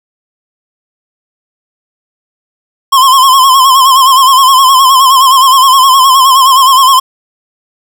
square tone with vibrato, 1059 Hz, C6, 21 cents sharp, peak -3 dBFS, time 2.92-7 s, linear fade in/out 10 ms, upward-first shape sine, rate 9.6 Hz, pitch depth 77 cents each way, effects none

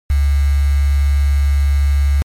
sine tone with quantisation, 70.4 Hz, C#2, 27 cents sharp, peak -10 dBFS, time 0.1-2.22 s, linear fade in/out 0 ms, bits 5, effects MP3 64 kbps

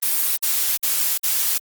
blue noise bursts, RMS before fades -20 dBFS, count 4, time 0.02-1.582 s, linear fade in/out 10 ms, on 350 ms, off 54 ms, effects Opus 32 kbps

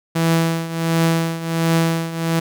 sawtooth tone with tremolo, 164.81 Hz, E3, in tune, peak -9 dBFS, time 0.15-2.4 s, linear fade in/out 10 ms, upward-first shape triangle, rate 1.4 Hz, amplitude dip 80%, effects none

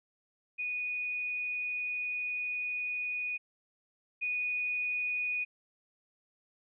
sine tone pair in turn, 2472 / 2472 Hz, D#7 / D#7, -12 / -12 cents, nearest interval unison, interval 0 cents, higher neither, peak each -32 / -30 dBFS, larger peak second, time 0.58-3.38 / 4.21-5.45 s, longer first, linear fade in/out 20 ms, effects none

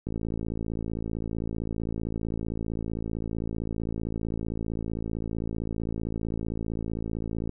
click train, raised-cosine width 3 ms, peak -19 dBFS, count 413, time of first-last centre 0.07-7.493 s, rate 55.5 Hz, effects none

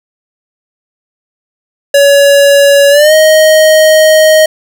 square tone with pitch glide, 564 to 625.8 Hz, C#5 to D#5, +30 to +10 cents, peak -3 dBFS, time 1.94-4.46 s, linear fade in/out 5 ms, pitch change +180 cents, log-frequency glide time 2.9-3.13 s, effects none

